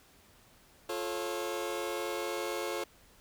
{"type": "chord", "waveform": "sawtooth", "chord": "F augmented", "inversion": "none", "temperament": "just", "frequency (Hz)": [349.2, 436.5, 545.7], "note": ["F4", "A4", "C#5"], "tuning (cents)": [0, -14, -27], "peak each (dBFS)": -34, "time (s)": [0.89, 2.84], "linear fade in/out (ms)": 5, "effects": ["pink hiss -61 dBFS RMS until 3.2 s"]}